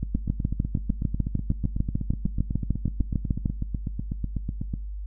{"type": "two click trains", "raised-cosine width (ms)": 5, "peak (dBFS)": [-16, -11], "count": [39, 23], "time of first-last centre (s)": [[0.03, 4.739], [0.15, 3.458]], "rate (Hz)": [8.07, 6.65], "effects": ["noise-tail reverb RT60 0.5 s tail -21 dB re dry", "added 50 Hz sine -31 dBFS peak until 5.06 s"]}